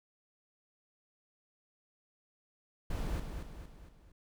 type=noise with echo; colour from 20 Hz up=brown; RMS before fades=-35 dBFS; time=2.9-3.2 s; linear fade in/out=5 ms; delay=230 ms; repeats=4; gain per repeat=-6 dB; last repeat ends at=4.12 s; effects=none